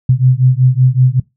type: beating tone pair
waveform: sine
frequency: 125.7 / 131 Hz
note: B2 / C3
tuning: +31 / +2 cents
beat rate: 5.3 Hz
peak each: -10 dBFS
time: 0.09-1.2 s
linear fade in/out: 5 ms
effects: noise-tail reverb RT60 0.2 s tail -22 dB re dry